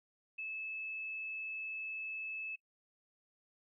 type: tone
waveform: sine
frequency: 2608 Hz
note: E7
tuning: 19 cents flat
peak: -39 dBFS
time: 0.38-2.56 s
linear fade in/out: 10 ms
effects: noise-tail reverb RT60 0.1 s tail -20 dB re dry